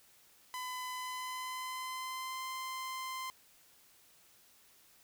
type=tone with pitch glide; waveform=sawtooth; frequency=1008 to 1039.9 Hz; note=B5 to C6; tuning=+35 to -11 cents; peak=-35 dBFS; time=0.54-3.3 s; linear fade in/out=0 ms; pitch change=+54 cents; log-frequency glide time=0.93-2.44 s; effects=white hiss -64 dBFS RMS until 5.03 s